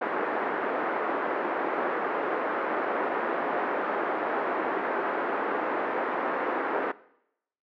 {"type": "band-pass noise", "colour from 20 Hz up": "pink", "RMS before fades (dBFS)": -29, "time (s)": [0.01, 6.92], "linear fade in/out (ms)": 10, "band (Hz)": [320, 1700], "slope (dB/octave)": 24, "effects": ["noise-tail reverb RT60 0.8 s tail -20 dB re dry"]}